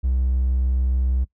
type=tone; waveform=triangle; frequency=63.8 Hz; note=C2; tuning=43 cents flat; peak=-15 dBFS; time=0.03-1.25 s; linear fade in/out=20 ms; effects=noise-tail reverb RT60 0.1 s tail -21 dB re dry + tanh soft clip ceiling -11 dBFS